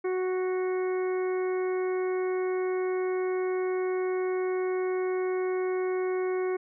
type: harmonic tone with a mistuned harmonic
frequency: 370 Hz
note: F#4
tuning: in tune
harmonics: 1 / 2 / 3 / 4 / 5 / 6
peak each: -26 / -40 / -41 / -45 / -47 / -44 dBFS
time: 0.04-6.57 s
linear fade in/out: 10 ms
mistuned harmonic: 6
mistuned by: -19 cents
effects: none